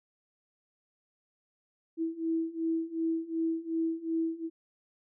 sine beating tone pair, 325.4 / 328.1 Hz, E4 / E4, -22 / -8 cents, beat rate 2.7 Hz, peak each -33 / -31 dBFS, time 1.97-4.5 s, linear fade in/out 50 ms, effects none

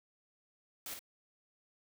white noise with echo, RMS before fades -43 dBFS, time 0.86-0.94 s, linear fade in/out 2 ms, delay 52 ms, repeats 1, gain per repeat -5 dB, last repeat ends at 0.992 s, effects none

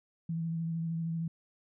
sine tone with vibrato, 164.81 Hz, E3, in tune, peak -31 dBFS, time 0.29-1.28 s, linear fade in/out 5 ms, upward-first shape sine, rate 13 Hz, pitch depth 22 cents each way, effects none

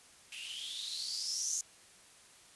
violet noise with band-pass filter sweep, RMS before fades -39 dBFS, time 0.32-1.61 s, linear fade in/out 2 ms, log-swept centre 2600 to 6600 Hz, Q 9.9, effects white hiss -59 dBFS RMS until 2.55 s + resampled to 24000 Hz

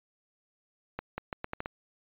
accelerating click train, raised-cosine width 0.5 ms, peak -19 dBFS, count 7, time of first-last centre 0.99-1.659 s, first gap 190 ms, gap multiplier 0.78, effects resampled to 8000 Hz

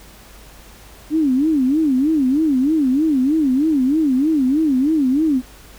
sine tone with vibrato, 285.5 Hz, D4, 49 cents flat, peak -13 dBFS, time 1.1-5.42 s, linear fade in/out 50 ms, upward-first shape sine, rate 3.2 Hz, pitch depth 210 cents each way, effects added 50 Hz sine -44 dBFS peak until 5.78 s + pink hiss -44 dBFS RMS until 5.78 s

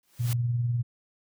white noise with exponential growth, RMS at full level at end -34 dBFS, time 0.03-0.33 s, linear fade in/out 1 ms, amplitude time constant 64 ms
sine tone with tremolo, 119.9 Hz, A#2, 49 cents sharp, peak -22 dBFS, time 0.19-0.83 s, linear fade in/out 20 ms, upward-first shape sine, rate 20 Hz, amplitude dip 40%
effects none

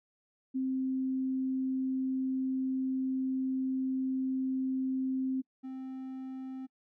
sine / triangle tone pair in turn, 262.1 / 262.1 Hz, C4 / C4, +3 / +3 cents, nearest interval unison, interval 0 cents, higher neither, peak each -29 / -36 dBFS, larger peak first, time 0.54-5.42 / 5.63-6.67 s, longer first, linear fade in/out 20 ms, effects noise-tail reverb RT60 0.1 s tail -26 dB re dry

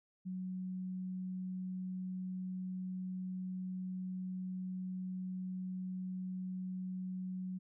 sine tone, 185 Hz, F#3, in tune, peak -38 dBFS, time 0.25-7.59 s, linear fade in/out 20 ms, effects none

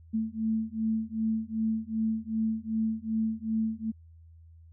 sine beating tone pair, 220 / 222.6 Hz, A3 / A3, 0 / +20 cents, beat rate 2.6 Hz, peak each -30 dBFS, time 0.13-3.92 s, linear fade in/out 20 ms, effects added 82 Hz sine -50 dBFS peak until 4.72 s

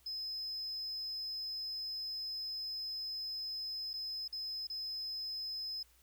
triangle tone with dropouts, 5100 Hz, D#8, 42 cents sharp, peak -37 dBFS, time 0.06-5.83 s, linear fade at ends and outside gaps 5 ms, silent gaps 3.933-3.938 / 4.279-4.326 / 4.671-4.699 s, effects added 60 Hz sine -68 dBFS peak until 6.02 s + white hiss -68 dBFS RMS until 6.02 s

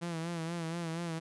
sawtooth tone with vibrato, 167.1 Hz, E3, 24 cents sharp, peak -31 dBFS, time 0.01-1.2 s, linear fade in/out 20 ms, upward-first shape sine, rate 4.2 Hz, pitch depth 61 cents each way, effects resampled to 24000 Hz

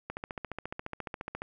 click train, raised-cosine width 0.5 ms, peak -21 dBFS, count 20, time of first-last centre 0.1-1.419 s, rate 14.4 Hz, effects none

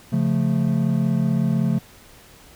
triangle chord, Db augmented, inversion none, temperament equal, 138.59 / 174.61 / 220 Hz, Db3 / F3 / A3, 0 / 0 / 0 cents, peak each -20 dBFS, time 0.12-1.79 s, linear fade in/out 10 ms, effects pink hiss -48 dBFS RMS until 2.55 s

